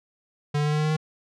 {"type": "tone with pitch steps", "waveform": "square", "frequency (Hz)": [146.8, 148.25, 149.71, 151.19, 152.68, 154.19, 155.71], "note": ["D3", "D3", "D3", "D#3", "D#3", "D#3", "D#3"], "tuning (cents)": [0, 17, 34, -49, -32, -15, 2], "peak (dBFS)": -22, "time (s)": [0.54, 0.967], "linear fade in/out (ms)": 10, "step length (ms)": 61, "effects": ["low-pass 6000 Hz 12 dB/octave"]}